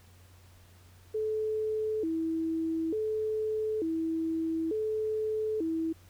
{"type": "tone with vibrato", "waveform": "sine", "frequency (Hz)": 375, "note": "F#4", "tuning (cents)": 23, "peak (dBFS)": -28, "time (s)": [1.14, 5.93], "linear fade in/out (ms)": 10, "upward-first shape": "square", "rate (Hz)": 0.56, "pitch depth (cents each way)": 250, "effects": ["added 90 Hz sine -55 dBFS peak until 6.09 s", "pink hiss -61 dBFS RMS until 6.09 s"]}